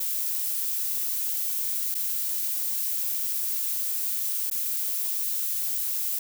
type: noise with dropouts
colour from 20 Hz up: violet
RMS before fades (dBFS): -28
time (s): 0-6.19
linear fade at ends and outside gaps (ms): 5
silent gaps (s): 1.944-1.95 / 4.501-4.512
effects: none